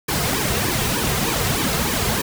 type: noise with flanger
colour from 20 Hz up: pink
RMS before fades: -21 dBFS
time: 0.08-2.22 s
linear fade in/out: 10 ms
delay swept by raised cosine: 1.4 to 3.6 ms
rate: 3.3 Hz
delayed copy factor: -1
effects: none